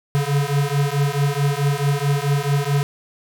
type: beating tone pair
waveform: square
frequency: 140 / 144.6 Hz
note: C#3 / D3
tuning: +18 / -27 cents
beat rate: 4.6 Hz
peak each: -21 dBFS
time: 0.15-2.83 s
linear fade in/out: 0 ms
effects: none